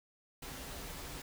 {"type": "noise with comb filter", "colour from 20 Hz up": "pink", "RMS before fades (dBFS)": -45, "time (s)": [0.42, 1.22], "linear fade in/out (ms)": 5, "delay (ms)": 9.3, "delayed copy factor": -0.5, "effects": []}